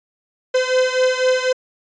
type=beating tone pair; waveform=45% pulse; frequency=510 / 514 Hz; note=C5 / C5; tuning=-44 / -31 cents; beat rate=4 Hz; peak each=-17 / -19 dBFS; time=0.54-1.53 s; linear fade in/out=10 ms; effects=resampled to 16000 Hz